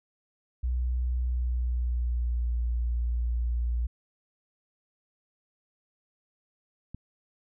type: tone with pitch glide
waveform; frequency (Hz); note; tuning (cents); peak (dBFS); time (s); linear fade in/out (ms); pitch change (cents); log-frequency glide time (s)
sine; 61.74 to 59.19; B1 to A#1; 0 to +27; -25; 0.63-3.87; 10; -73; 1.22-2.54
type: click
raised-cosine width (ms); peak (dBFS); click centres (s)
5; -27; 6.946
effects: none